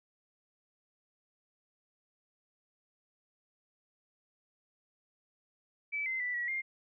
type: tone with pitch steps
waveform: sine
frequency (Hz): 2305 / 2067 / 1975 / 1927 / 2115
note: D7 / C7 / B6 / B6 / C7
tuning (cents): -33 / -22 / 0 / -43 / +18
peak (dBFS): -32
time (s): 5.92-6.62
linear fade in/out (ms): 20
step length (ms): 140
effects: none